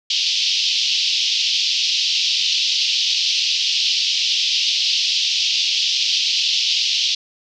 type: band-pass noise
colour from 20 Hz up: pink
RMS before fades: -19 dBFS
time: 0.1-7.15 s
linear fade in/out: 5 ms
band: 2800 to 5500 Hz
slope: 48 dB/octave
effects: none